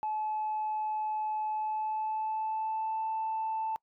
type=tone with pitch glide; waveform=sine; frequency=860 to 882.6 Hz; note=A5 to A5; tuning=-40 to +5 cents; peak=-29 dBFS; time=0.03-3.76 s; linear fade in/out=0 ms; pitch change=+45 cents; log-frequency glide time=1.5-3.04 s; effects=noise-tail reverb RT60 0.1 s tail -25 dB re dry + tanh soft clip ceiling -26 dBFS